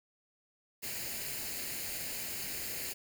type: noise with comb filter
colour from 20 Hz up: white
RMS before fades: -39 dBFS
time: 0.82-2.94 s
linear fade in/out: 20 ms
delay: 0.43 ms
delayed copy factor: +0.6
effects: none